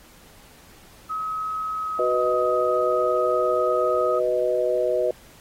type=tone with pitch glide; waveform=sine; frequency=1276 to 1257.7 Hz; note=D#6 to D#6; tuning=+43 to +18 cents; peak=-25 dBFS; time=1.09-4.2 s; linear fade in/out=20 ms; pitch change=-25 cents; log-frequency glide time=1.75-2.34 s
type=chord; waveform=sine; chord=B major; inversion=second; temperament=equal; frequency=370 / 493.9 / 622.3 Hz; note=F#4 / B4 / D#5; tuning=0 / 0 / 0 cents; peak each=-26 / -23 / -23 dBFS; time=1.99-5.11 s; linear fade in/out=2 ms
effects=pink hiss -51 dBFS RMS until 5.4 s + AAC 48 kbps